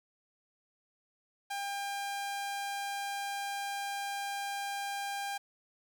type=tone; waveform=sawtooth; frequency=800 Hz; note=G5; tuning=35 cents sharp; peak=-31 dBFS; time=1.5-5.38 s; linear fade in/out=10 ms; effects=10-bit